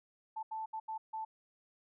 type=tone bursts at uneven times; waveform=sine; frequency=880 Hz; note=A5; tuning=in tune; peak=-37 dBFS; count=5; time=0.36-0.43 / 0.51-0.66 / 0.73-0.8 / 0.88-0.98 / 1.13-1.25 s; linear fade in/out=10 ms; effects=none

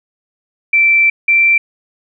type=tone pair in turn; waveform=sine; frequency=2338 / 2348 Hz; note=D7 / D7; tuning=-8 / -1 cents; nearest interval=unison; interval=7 cents; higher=second; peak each=-7 dBFS; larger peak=neither; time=0.73-1.1 / 1.28-1.58 s; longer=first; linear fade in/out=5 ms; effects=none

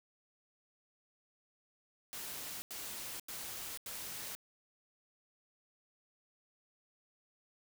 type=noise bursts; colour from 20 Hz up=white; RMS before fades=-44 dBFS; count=4; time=2.13-4.351 s; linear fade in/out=0 ms; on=490 ms; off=87 ms; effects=none

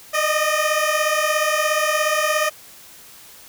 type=beating tone pair; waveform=15% pulse; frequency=605 / 622 Hz; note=D#5 / D#5; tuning=-49 / -1 cents; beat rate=17 Hz; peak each=-14 dBFS; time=0.13-2.5 s; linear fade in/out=20 ms; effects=white hiss -44 dBFS RMS until 3.48 s

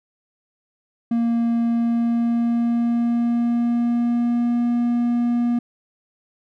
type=tone with pitch glide; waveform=triangle; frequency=233.1 to 239 Hz; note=A#3 to A#3; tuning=0 to +43 cents; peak=-15 dBFS; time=1.11-5.59 s; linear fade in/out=5 ms; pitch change=+43 cents; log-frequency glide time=1.66-4.66 s; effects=none

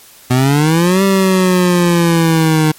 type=exponential two-way sweep; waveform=25% pulse; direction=up then down; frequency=123.47 to 196 to 153.9 Hz; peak=-5 dBFS; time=0.3-2.72 s; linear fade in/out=10 ms; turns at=1.03 s; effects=white hiss -41 dBFS RMS until 2.78 s + MP3 64 kbps

